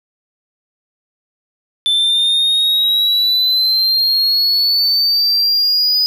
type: exponential sweep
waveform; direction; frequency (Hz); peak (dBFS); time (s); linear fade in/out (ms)
triangle; up; 3520 to 4985; -10; 1.86-6.06; 0
effects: none